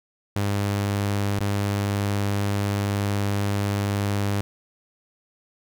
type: tone with dropouts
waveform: sawtooth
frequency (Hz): 101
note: G#2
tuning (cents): -48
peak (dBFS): -18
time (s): 0.36-4.41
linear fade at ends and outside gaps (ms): 0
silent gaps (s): 1.391-1.406
effects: none